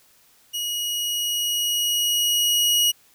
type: tone with level ramp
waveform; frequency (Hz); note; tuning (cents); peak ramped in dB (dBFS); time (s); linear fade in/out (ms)
sawtooth; 2900; F#7; -35; -22 to -13; 0.53-2.92; 20
effects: white hiss -57 dBFS RMS until 3.14 s